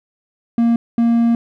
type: tone bursts at uneven times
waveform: triangle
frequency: 233.1 Hz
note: A#3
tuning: in tune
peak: -9 dBFS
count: 2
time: 0.58-0.76 / 0.98-1.35 s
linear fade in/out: 2 ms
effects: none